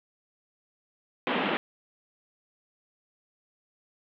pink band-pass noise, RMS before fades -28 dBFS, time 1.27-1.57 s, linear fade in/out 0 ms, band 190 to 3300 Hz, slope 48 dB/octave, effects none

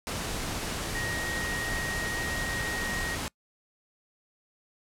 sine tone in noise, 1879 Hz, A#6, 13 cents sharp, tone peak -33 dBFS, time 0.95-3.15 s, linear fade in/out 0 ms, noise pink, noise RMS -33 dBFS, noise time 0.07-3.28 s, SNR -3 dB, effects noise-tail reverb RT60 0.1 s tail -25 dB re dry + low-pass 11000 Hz 12 dB/octave

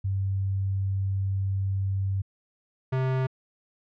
sine / square tone pair in turn, 97 / 130.66 Hz, G2 / C3, -18 / -2 cents, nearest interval perfect fourth, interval 516 cents, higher second, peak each -24 / -24 dBFS, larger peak neither, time 0.04-2.22 / 2.92-3.27 s, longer first, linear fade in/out 10 ms, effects low-pass 2000 Hz 12 dB/octave

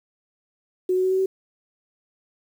sine tone with pitch steps, 367.6 / 371 / 374.5 / 377.9 / 381.4 Hz, F#4 / F#4 / F#4 / F#4 / G4, -11 / +5 / +21 / +37 / -47 cents, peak -18 dBFS, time 0.89-1.26 s, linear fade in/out 5 ms, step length 74 ms, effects 8-bit

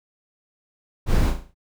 brown noise with echo, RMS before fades -18 dBFS, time 1.06-1.33 s, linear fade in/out 50 ms, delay 36 ms, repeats 6, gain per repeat -6 dB, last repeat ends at 1.546 s, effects none

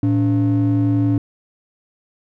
triangle ring-modulated tone, 199.4 Hz, G3, 30 cents sharp, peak -8 dBFS, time 0.03-1.18 s, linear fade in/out 2 ms, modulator 86.9 Hz, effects tanh soft clip ceiling -6 dBFS

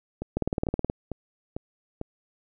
two click trains, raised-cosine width 2 ms, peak -18 / -12 dBFS, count 5 / 11, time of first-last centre 0.22-2.014 / 0.37-0.899 s, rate 2.23 / 18.9 Hz, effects none

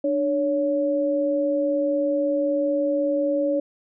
sine tone pair together, 297.3 / 561.2 Hz, D4 / C#5, +21 / +21 cents, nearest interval major seventh, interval 1100 cents, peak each -24 / -21 dBFS, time 0.04-3.6 s, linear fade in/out 5 ms, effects none

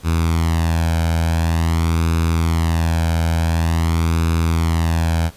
sawtooth tone with flanger, 82.41 Hz, E2, in tune, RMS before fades -17 dBFS, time 0.03-5.31 s, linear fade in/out 50 ms, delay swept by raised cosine 0.79 to 1.3 ms, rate 0.47 Hz, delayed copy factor +0.65, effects pink hiss -46 dBFS RMS until 5.36 s + resampled to 32000 Hz

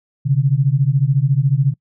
sine beating tone pair, 130.81 / 144.81 Hz, C3 / D3, 0 / -24 cents, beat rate 14 Hz, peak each -15 dBFS, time 0.25-1.74 s, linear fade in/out 20 ms, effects noise-tail reverb RT60 0.1 s tail -24 dB re dry

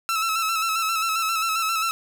sawtooth tone with vibrato, 1318.5 Hz, E6, in tune, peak -18 dBFS, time 0.09-1.91 s, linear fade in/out 0 ms, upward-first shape square, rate 7.5 Hz, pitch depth 35 cents each way, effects none

